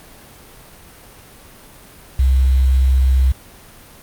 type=tone with quantisation; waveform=sine; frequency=65.41 Hz; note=C2; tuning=in tune; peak=-10 dBFS; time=2.19-3.32 s; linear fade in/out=5 ms; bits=6; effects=pink hiss -42 dBFS RMS until 4.02 s + Opus 32 kbps